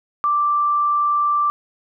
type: tone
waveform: sine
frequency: 1174.7 Hz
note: D6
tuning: in tune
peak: -15 dBFS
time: 0.24-1.5 s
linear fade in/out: 0 ms
effects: none